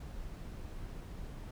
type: noise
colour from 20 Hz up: brown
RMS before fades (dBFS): -44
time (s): 0-1.51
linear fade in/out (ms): 5
effects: none